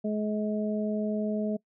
harmonic tone, 212.1 Hz, G#3, 37 cents sharp, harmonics 1 / 2 / 3, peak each -28 / -34 / -34 dBFS, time 0.04-1.57 s, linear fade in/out 10 ms, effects noise-tail reverb RT60 0.1 s tail -23 dB re dry

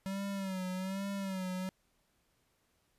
square tone with vibrato, 191.1 Hz, G3, 44 cents flat, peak -36 dBFS, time 0.06-1.69 s, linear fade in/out 0 ms, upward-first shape sine, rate 1.2 Hz, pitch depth 68 cents each way, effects pink hiss -75 dBFS RMS until 2.98 s + resampled to 32000 Hz

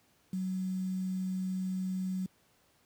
sine tone with quantisation, 186.8 Hz, F#3, 17 cents sharp, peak -31 dBFS, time 0.33-2.26 s, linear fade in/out 2 ms, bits 9, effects pink hiss -68 dBFS RMS until 2.85 s + high-pass 80 Hz 12 dB/octave

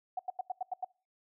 sine tone bursts, 740 Hz, F#5, in tune, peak -31 dBFS, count 7, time 0.17-0.847 s, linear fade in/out 5 ms, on 23 ms, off 86 ms, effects noise-tail reverb RT60 0.4 s tail -26 dB re dry

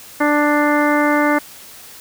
harmonic tone with a mistuned harmonic, 294.7 Hz, D4, 6 cents sharp, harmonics 1 / 2 / 3 / 4 / 5 / 6 / 7, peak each -16 / -19 / -21 / -22 / -23 / -24 / -24 dBFS, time 0.2-1.39 s, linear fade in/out 10 ms, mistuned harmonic 7, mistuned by +19 cents, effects white hiss -39 dBFS RMS until 2 s

